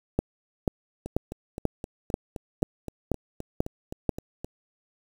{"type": "two click trains", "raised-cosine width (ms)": 2, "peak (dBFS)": [-21, -9], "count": [14, 9], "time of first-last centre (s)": [[1.06, 4.445], [0.19, 4.092]], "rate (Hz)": [3.84, 2.05], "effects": ["7-bit"]}